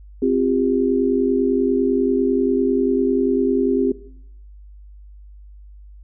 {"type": "chord", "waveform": "sine", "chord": "C suspended fourth", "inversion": "none", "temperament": "equal with one note detuned", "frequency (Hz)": [261.6, 349.2, 399.3], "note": ["C4", "F4", "G4"], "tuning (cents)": [0, 0, 32], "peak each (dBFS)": [-18, -22, -19], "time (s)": [0.22, 3.92], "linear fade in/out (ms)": 5, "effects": ["noise-tail reverb RT60 0.7 s tail -17 dB re dry", "added 50 Hz sine -39 dBFS peak until 6.03 s"]}